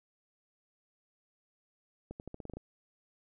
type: accelerating click train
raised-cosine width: 2 ms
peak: -29 dBFS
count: 9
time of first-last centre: 2.11-2.57 s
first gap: 89 ms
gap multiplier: 0.87
effects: none